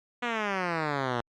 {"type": "exponential sweep", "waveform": "5% pulse", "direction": "down", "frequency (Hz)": [246.9, 116.54], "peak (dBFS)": -16, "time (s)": [0.22, 1.21], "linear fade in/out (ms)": 10, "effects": ["low-pass 3000 Hz 12 dB/octave", "Opus 48 kbps"]}